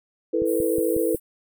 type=chord; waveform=sine; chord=E suspended fourth; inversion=none; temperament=equal; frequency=329.6 / 440 / 493.9 Hz; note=E4 / A4 / B4; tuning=0 / 0 / 0 cents; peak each=-24 dBFS; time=0.33-1.16 s; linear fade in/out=10 ms
type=click train; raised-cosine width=3 ms; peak=-20 dBFS; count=5; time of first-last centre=0.42-1.147 s; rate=5.5 Hz
type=high-pass noise; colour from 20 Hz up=pink; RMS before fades=-36 dBFS; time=0.45-1.2 s; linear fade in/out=50 ms; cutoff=8400 Hz; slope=96 dB/octave
effects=none